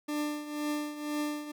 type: tone with tremolo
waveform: 40% pulse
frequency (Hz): 297.5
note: D4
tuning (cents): +22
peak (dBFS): -28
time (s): 0.08-1.52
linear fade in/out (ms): 10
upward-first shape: triangle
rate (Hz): 2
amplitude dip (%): 75
effects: none